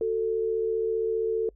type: tone pair together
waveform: sine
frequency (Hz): 370 / 445.2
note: F#4 / A4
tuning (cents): 0 / +20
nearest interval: minor third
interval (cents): 320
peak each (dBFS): -31 / -24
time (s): 0.01-1.49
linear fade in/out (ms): 2
effects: noise-tail reverb RT60 0.1 s tail -26 dB re dry + added 50 Hz sine -53 dBFS peak until 1.55 s